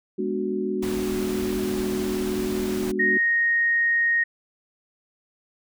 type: chord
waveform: sine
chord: G# half-diminished seventh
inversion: none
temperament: equal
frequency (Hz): 207.7 / 246.9 / 293.7 / 370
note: G#3 / B3 / D4 / F#4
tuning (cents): 0 / 0 / 0 / 0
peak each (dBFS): -29 / -32 / -32 / -26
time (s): 0.18-3.18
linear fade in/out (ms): 10
type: noise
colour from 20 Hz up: pink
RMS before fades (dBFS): -35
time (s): 0.82-2.92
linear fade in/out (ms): 10
type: tone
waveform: sine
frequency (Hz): 1864.7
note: A#6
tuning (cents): 0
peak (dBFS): -18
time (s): 2.99-4.24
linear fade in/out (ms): 10
effects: none